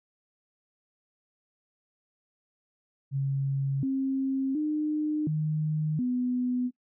sine tone with pitch steps, 137.2 / 267.7 / 303.8 / 154.1 / 249 Hz, C#3 / C4 / D#4 / D#3 / B3, -17 / +40 / -41 / -16 / +14 cents, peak -25 dBFS, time 3.11-6.71 s, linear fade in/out 50 ms, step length 720 ms, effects noise-tail reverb RT60 0.1 s tail -20 dB re dry

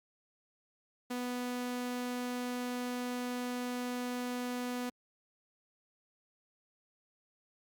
sawtooth tone, 246.9 Hz, B3, in tune, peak -31 dBFS, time 1.1-4.9 s, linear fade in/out 10 ms, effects Opus 48 kbps

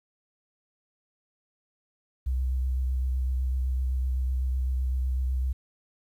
sine tone with vibrato, 64.2 Hz, C2, 32 cents flat, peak -24 dBFS, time 2.26-5.53 s, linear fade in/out 10 ms, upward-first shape triangle, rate 7.9 Hz, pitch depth 30 cents each way, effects 10-bit

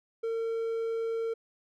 triangle tone, 454.8 Hz, A#4, 43 cents flat, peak -27 dBFS, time 0.23-1.34 s, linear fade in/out 10 ms, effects none

